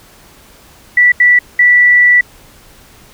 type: tone bursts at uneven times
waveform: sine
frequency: 1961 Hz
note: B6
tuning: 13 cents flat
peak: -4 dBFS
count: 3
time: 0.97-1.12 / 1.2-1.39 / 1.59-2.21 s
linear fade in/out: 5 ms
effects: pink hiss -42 dBFS RMS until 3.13 s